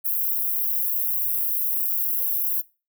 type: high-pass noise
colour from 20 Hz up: white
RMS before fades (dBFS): -24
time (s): 0.04-2.62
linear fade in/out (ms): 20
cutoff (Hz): 12000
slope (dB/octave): 48
effects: noise-tail reverb RT60 0.3 s tail -21 dB re dry